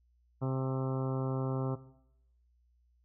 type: harmonic tone with a mistuned harmonic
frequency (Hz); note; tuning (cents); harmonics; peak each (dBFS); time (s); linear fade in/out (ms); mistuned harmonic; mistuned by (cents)
131.9; C3; +14; 1 / 2 / 3 / 4 / 5 / 6 / 7 / 8 / 9 / 10; -31 / -37 / -41 / -43 / -45 / -47 / -48 / -49 / -50 / -51; 0.41-1.76; 20; 7; -28
effects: noise-tail reverb RT60 0.8 s tail -17 dB re dry + added 60 Hz sine -66 dBFS peak until 3.04 s